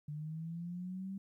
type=linear sweep; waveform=sine; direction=up; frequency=147.1 to 196 Hz; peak=-39 dBFS; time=0.08-1.18 s; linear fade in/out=5 ms; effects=13-bit